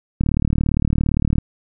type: click train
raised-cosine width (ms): 5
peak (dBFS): -6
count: 45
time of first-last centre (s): 0.21-1.383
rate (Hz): 37.5
effects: none